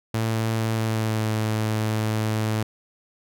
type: tone with pitch glide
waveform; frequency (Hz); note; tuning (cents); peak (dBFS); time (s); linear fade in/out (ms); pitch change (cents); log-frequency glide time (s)
sawtooth; 112 to 109.06; A2 to A2; +31 to -15; -18; 0.14-2.63; 5; -46; 0.68-1.3
effects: none